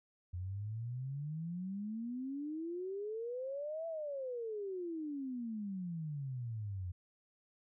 sine exponential two-way sweep, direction up then down, 87.1 to 669 to 87.1 Hz, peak -38 dBFS, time 0.33-6.92 s, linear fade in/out 10 ms, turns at 3.87 s, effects none

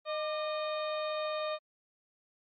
harmonic tone with a mistuned harmonic, 616 Hz, D#5, 17 cents flat, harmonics 1 / 2 / 3 / 4 / 5 / 6 / 7, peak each -33 / -38 / -48 / -45 / -52 / -46 / -49 dBFS, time 0.05-1.59 s, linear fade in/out 50 ms, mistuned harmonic 2, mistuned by -55 cents, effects MP3 32 kbps

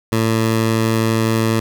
15% pulse tone, 112.2 Hz, A2, 34 cents sharp, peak -8 dBFS, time 0.12-1.6 s, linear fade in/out 5 ms, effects none

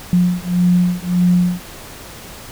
sine beating tone pair, 177.4 / 179.1 Hz, F3 / F3, +27 / +44 cents, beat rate 1.7 Hz, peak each -15 dBFS, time 0.13-1.6 s, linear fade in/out 0 ms, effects pink hiss -35 dBFS RMS until 2.51 s

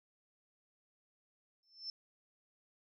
sine tone with exponential growth, 5320 Hz, E8, 15 cents sharp, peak -37 dBFS, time 1.63-1.9 s, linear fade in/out 1 ms, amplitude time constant 57 ms, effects none

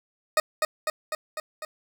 20% pulse tone with echo, 620 Hz, D#5, 6 cents flat, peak -13 dBFS, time 0.37-0.4 s, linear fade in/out 2 ms, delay 250 ms, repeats 5, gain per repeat -3 dB, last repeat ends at 1.65 s, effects none

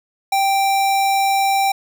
square tone, 784 Hz, G5, in tune, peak -15 dBFS, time 0.32-1.72 s, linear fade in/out 5 ms, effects none

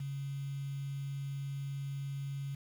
sine tone with quantisation, 138.59 Hz, C#3, in tune, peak -36 dBFS, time 0-2.55 s, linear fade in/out 5 ms, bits 9, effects none

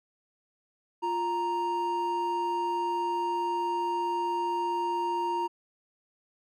triangle tone pair together, 349.2 / 932.3 Hz, F4 / A#5, 0 / 0 cents, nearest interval octave + perfect fourth, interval 1700 cents, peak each -31 / -26 dBFS, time 1.02-5.48 s, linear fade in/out 20 ms, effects none

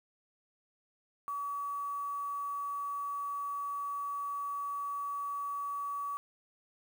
sine tone with quantisation, 1139 Hz, C#6, 47 cents sharp, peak -34 dBFS, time 1.28-6.17 s, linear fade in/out 0 ms, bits 9, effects none

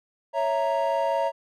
triangle chord, A# diminished, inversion first, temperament equal, 554.4 / 659.3 / 932.3 Hz, C#5 / E5 / A#5, 0 / 0 / 0 cents, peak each -24 dBFS, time 0.33-1.32 s, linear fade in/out 50 ms, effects tanh soft clip ceiling -12 dBFS

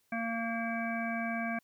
harmonic tone, 229.3 Hz, A#3, 28 cents flat, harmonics 1 / 3 / 5 / 7 / 9 / 10, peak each -35 / -37 / -44 / -39 / -52 / -40 dBFS, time 0.12-1.59 s, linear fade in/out 5 ms, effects white hiss -73 dBFS RMS until 1.63 s

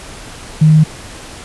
sine tone, 155.56 Hz, D#3, in tune, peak -4 dBFS, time 0.61-0.84 s, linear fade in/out 10 ms, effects pink hiss -32 dBFS RMS until 1.44 s + resampled to 24000 Hz

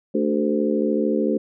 harmonic tone with a mistuned harmonic, 73.42 Hz, D2, in tune, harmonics 3 / 4 / 5 / 6 / 7, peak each -23 / -24 / -25 / -26 / -26 dBFS, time 0.14-1.38 s, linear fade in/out 10 ms, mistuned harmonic 5, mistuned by +41 cents, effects none

